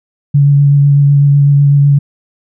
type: tone with vibrato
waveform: sine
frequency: 142.2 Hz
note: C#3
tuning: 45 cents sharp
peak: -4 dBFS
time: 0.34-1.99 s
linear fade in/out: 10 ms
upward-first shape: triangle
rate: 8 Hz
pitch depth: 18 cents each way
effects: none